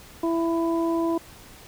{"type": "harmonic tone", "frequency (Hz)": 332.4, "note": "E4", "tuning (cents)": 15, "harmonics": [1, 2, 3], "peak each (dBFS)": [-22, -30, -31], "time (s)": [0.23, 1.18], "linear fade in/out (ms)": 5, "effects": ["pink hiss -47 dBFS RMS until 1.67 s"]}